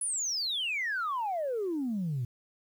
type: exponential sweep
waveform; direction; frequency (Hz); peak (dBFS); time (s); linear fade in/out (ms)
sine; down; 10340 to 115.7; -28; 0.01-2.25; 5
effects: tanh soft clip ceiling -26 dBFS + 10-bit